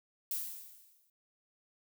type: noise with exponential decay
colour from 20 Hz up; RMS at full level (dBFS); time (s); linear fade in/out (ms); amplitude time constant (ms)
violet; -34; 0.31-1.1; 2; 170
effects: none